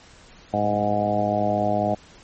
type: harmonic tone with a mistuned harmonic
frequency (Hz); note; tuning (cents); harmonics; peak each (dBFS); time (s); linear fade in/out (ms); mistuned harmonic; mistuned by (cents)
103.83; G#2; 0; 1 / 2 / 3 / 4 / 5 / 6 / 7 / 8; -30 / -27 / -30 / -34 / -31 / -24 / -24 / -33; 0.53-1.95; 10; 1; +41
effects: pink hiss -49 dBFS RMS until 2.23 s + MP3 32 kbps